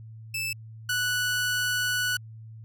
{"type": "tone pair in turn", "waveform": "sawtooth", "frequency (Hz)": [2634, 1478.3], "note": ["E7", "F#6"], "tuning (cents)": [-2, -2], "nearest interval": "minor seventh", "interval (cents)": 1000, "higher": "first", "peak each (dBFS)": [-25, -21], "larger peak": "second", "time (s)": [[0.34, 0.53], [0.89, 2.17]], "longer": "second", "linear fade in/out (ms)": 5, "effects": ["added 111 Hz sine -41 dBFS peak until 2.64 s"]}